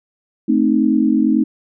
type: chord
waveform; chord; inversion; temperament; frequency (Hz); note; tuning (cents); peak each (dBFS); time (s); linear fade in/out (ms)
sine; A diminished; none; equal; 220 / 261.6 / 311.1; A3 / C4 / Eb4; 0 / 0 / 0; -16; 0.48-1.44; 10
effects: none